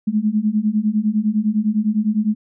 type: beating tone pair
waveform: sine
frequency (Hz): 207.7 / 217.6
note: G#3 / A3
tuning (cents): 0 / -19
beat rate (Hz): 9.9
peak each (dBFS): -19 / -18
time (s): 0.07-2.35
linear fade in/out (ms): 10
effects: none